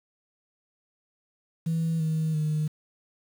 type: tone with pitch steps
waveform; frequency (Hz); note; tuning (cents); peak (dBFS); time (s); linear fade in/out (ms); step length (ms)
sine; 163.7 / 158.4 / 153.27; E3 / D#3 / D#3; -12 / +31 / -26; -22; 1.66-2.68; 10; 340
effects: tanh soft clip ceiling -21 dBFS + 8-bit